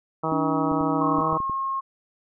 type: harmonic tone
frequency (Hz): 159.6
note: D#3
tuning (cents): +44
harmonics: 1 / 2 / 3 / 4 / 5 / 6 / 7 / 8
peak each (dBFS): -31 / -31 / -31 / -31 / -31 / -31 / -31 / -31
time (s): 0.23-1.38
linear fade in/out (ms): 10
type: tone with vibrato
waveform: sine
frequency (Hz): 287.5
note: D4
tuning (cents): -37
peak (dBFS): -24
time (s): 0.32-1.21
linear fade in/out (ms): 0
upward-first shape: triangle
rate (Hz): 2.8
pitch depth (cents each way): 10
type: clicks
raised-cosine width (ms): 3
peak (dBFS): -23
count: 6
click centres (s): 0.717 / 0.81 / 1.186 / 1.329 / 1.403 / 1.497
type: tone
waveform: sine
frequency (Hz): 1078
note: C#6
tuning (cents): -49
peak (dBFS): -24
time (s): 1-1.81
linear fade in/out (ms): 20
effects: none

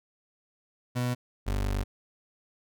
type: tone pair in turn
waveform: 30% pulse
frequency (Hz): 123.47 / 49.06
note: B2 / G1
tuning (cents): 0 / +2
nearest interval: octave + major third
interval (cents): 1598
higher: first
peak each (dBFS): -24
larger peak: neither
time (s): 0.95-1.15 / 1.46-1.84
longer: second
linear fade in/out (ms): 20
effects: none

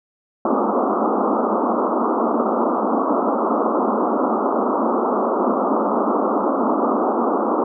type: band-pass noise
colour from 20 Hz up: pink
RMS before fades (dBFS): -19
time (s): 0.45-7.64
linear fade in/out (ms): 2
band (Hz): 210 to 1300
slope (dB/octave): 96
effects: none

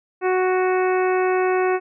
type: harmonic tone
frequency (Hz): 370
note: F#4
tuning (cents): 0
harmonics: 1 / 2 / 3 / 4 / 5 / 6 / 7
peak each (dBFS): -18 / -24 / -28 / -30 / -32 / -34 / -35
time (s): 0.21-1.8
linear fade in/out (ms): 50
effects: none

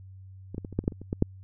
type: clicks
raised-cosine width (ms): 3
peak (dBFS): -23 / -20 / -23 / -28 / -12 / -29 / -11 / -27 / -28 / -16 / -8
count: 11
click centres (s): 0.546 / 0.581 / 0.648 / 0.727 / 0.79 / 0.84 / 0.879 / 0.922 / 1.016 / 1.129 / 1.224
effects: added 95 Hz sine -44 dBFS peak until 1.43 s

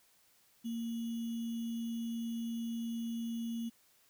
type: tone with sample-and-hold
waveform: sine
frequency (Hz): 230.7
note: A#3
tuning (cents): -18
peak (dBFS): -35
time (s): 0.64-3.7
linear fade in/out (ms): 20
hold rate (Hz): 3150
effects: white hiss -68 dBFS RMS until 4.09 s

